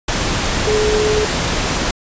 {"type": "tone in noise", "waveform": "sine", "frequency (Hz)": 426.1, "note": "G#4", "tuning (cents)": 44, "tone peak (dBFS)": -14, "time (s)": [0.67, 1.25], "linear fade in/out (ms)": 5, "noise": "pink", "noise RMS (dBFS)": -18, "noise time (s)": [0.08, 1.91], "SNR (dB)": 1, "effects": ["resampled to 16000 Hz"]}